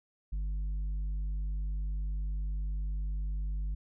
sine tone with tanh clipping, 50 Hz, G1, 35 cents sharp, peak -32 dBFS, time 0.32-3.75 s, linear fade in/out 10 ms, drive 5 dB, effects none

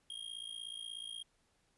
square tone with amplitude modulation, 3237 Hz, G#7, 45 cents flat, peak -40 dBFS, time 0.1-1.23 s, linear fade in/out 2 ms, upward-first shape sine, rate 56.6 Hz, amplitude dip 85%, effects pink hiss -75 dBFS RMS until 1.77 s + resampled to 24000 Hz

